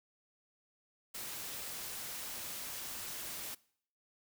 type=noise; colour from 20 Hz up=white; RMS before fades=-43 dBFS; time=1.14-3.55 s; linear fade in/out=10 ms; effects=noise-tail reverb RT60 0.6 s tail -22 dB re dry